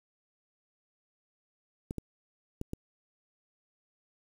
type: clicks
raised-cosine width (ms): 3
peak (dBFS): -22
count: 4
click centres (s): 1.909 / 1.983 / 2.614 / 2.734
effects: 8-bit